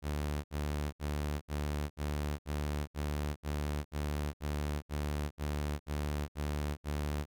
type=tone bursts; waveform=sawtooth; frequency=73.8 Hz; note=D2; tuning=9 cents sharp; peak=-29 dBFS; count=15; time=0.02-7.258 s; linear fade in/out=50 ms; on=420 ms; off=67 ms; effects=none